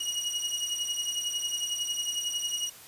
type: beating tone pair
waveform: 25% pulse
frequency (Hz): 2889 / 2900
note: F#7 / F#7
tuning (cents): -42 / -35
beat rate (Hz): 11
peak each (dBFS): -29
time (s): 0-2.7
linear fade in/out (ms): 10
effects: white hiss -49 dBFS RMS until 2.87 s + resampled to 32000 Hz